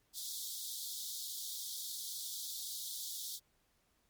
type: high-pass noise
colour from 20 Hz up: pink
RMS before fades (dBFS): -43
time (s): 0.13-3.4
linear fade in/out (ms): 50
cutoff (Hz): 3400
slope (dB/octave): 96
effects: pink hiss -75 dBFS RMS until 4.09 s + MP3 96 kbps